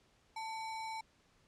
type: tone with sample-and-hold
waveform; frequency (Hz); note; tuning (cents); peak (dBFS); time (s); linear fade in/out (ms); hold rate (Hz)
sine; 887; A5; +14; -39; 0.36-1.01; 5; 3150
effects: pink hiss -70 dBFS RMS until 1.47 s + low-pass 7000 Hz 12 dB/octave